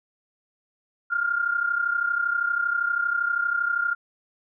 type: tone pair together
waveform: sine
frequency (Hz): 1396.4 / 1429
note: F6 / F6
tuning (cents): -1 / +39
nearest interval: unison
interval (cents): 40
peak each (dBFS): -23 / -27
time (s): 1.1-3.95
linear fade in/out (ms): 20
effects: none